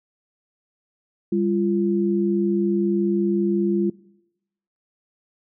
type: tone pair together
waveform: sine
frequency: 199.02 / 344.4 Hz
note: G3 / F4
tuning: +26 / -24 cents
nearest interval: major sixth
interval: 950 cents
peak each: -21 dBFS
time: 1.32-3.9 s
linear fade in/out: 5 ms
effects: noise-tail reverb RT60 0.9 s tail -22 dB re dry